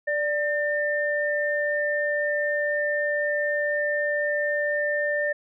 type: tone pair together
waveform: sine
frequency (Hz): 587.3 / 1801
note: D5 / A6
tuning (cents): 0 / +40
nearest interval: octave + perfect fifth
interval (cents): 1940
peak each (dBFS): -25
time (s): 0.07-5.33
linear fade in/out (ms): 10
effects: none